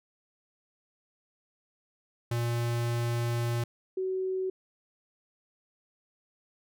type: tone pair in turn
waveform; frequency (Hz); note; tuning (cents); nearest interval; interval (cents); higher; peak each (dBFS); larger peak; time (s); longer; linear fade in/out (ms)
square / sine; 118.4 / 375.9; A#2 / F#4; +27 / +27; octave + minor sixth; 2000; second; -28; neither; 2.31-3.64 / 3.97-4.5; first; 5
effects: none